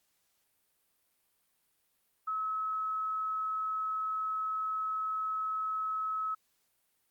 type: tone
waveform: sine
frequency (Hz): 1289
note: E6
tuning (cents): -39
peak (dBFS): -31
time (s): 2.27-6.35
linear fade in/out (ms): 10
effects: white hiss -75 dBFS RMS until 7.1 s + Opus 48 kbps